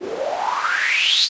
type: noise with band-pass filter sweep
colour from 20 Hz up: white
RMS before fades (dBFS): -20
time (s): 0-1.29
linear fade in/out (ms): 50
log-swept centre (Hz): 350 to 4600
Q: 7.8
effects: resampled to 16000 Hz